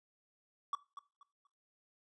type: tone with echo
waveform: triangle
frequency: 1137 Hz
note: C#6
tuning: 44 cents sharp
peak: -30 dBFS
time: 0.73-0.75 s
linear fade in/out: 2 ms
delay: 240 ms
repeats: 3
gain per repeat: -12 dB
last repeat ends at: 1.47 s
effects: noise-tail reverb RT60 0.3 s tail -18 dB re dry + resampled to 22050 Hz